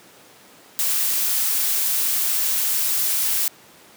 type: noise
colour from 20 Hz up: blue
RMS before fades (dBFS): -21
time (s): 0.79-3.48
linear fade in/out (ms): 0
effects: pink hiss -48 dBFS RMS until 3.96 s + high-pass 200 Hz 12 dB/octave